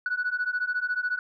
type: beating tone pair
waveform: sine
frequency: 1469 / 1483 Hz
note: F#6 / F#6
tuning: -13 / +4 cents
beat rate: 14 Hz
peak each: -28 / -27 dBFS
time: 0.06-1.19 s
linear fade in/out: 2 ms
effects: tanh soft clip ceiling -20 dBFS